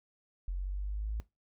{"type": "exponential sweep", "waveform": "sine", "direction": "up", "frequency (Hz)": [44.64, 55], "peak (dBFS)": -32, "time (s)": [0.48, 1.2], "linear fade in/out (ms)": 0, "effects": ["noise-tail reverb RT60 0.2 s tail -18 dB re dry"]}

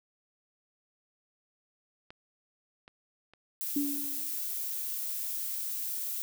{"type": "clicks", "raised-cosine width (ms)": 0.3, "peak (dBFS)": [-30, -34, -38], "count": 3, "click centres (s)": [2.105, 2.879, 3.336]}
{"type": "noise", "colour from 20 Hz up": "violet", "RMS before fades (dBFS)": -35, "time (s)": [3.61, 6.22], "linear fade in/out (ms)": 0}
{"type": "tone with exponential decay", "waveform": "sine", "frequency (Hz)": 285.8, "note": "D4", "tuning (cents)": -47, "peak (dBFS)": -25, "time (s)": [3.76, 4.41], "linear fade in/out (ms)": 5, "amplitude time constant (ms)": 140}
{"effects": []}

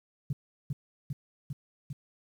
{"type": "tone with echo", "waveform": "sine", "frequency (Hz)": 140.5, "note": "C#3", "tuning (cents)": 24, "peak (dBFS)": -26, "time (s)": [0.3, 0.33], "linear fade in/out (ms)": 5, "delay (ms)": 400, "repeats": 4, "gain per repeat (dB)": -2, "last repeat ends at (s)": 1.93, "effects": ["tanh soft clip ceiling -23 dBFS", "10-bit"]}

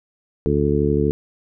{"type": "harmonic tone", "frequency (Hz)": 72.4, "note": "D2", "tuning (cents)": -24, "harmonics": [1, 2, 3, 4, 5, 6], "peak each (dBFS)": [-24, -22, -24, -24, -23, -21], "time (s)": [0.46, 1.11], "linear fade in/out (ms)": 0, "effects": []}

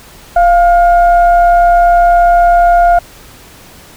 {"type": "tone with frequency modulation", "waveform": "sine", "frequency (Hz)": 695, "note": "F5", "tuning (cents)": -9, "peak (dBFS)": -4, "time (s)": [0.36, 2.99], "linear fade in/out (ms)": 5, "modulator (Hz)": 727, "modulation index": 0.42, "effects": ["pink hiss -37 dBFS RMS until 3.96 s"]}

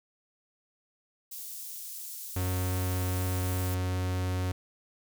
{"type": "high-pass noise", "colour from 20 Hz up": "white", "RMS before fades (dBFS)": -41, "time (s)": [1.31, 3.75], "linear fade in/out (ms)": 10, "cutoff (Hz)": 6300, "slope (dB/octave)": 12}
{"type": "tone", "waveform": "45% pulse", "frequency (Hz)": 91.7, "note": "F#2", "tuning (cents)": -15, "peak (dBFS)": -28, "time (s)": [2.36, 4.52], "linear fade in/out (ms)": 5}
{"effects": []}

